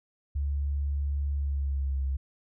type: tone with pitch glide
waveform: sine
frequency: 71 to 67.36 Hz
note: C#2 to C#2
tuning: +42 to -49 cents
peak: -26 dBFS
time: 0.35-2.17 s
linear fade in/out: 10 ms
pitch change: -91 cents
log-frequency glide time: 1.34-2.04 s
effects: none